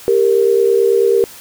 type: tone pair together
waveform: sine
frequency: 396.1 / 465.2 Hz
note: G4 / A#4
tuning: +18 / -4 cents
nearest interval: minor third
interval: 278 cents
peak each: -12 dBFS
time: 0.08-1.24 s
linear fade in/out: 0 ms
effects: white hiss -37 dBFS RMS until 1.4 s